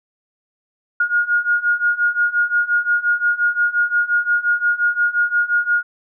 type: beating tone pair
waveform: sine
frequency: 1428 / 1433.7 Hz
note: F6 / F6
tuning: +38 / +45 cents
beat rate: 5.7 Hz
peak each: -19 / -17 dBFS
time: 1-5.83 s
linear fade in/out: 5 ms
effects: none